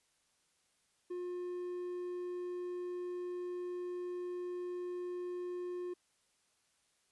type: tone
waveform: triangle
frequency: 356.9 Hz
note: F4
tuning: 38 cents sharp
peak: -36 dBFS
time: 1.1-5.94 s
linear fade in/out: 10 ms
effects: white hiss -75 dBFS RMS until 7.11 s + resampled to 24000 Hz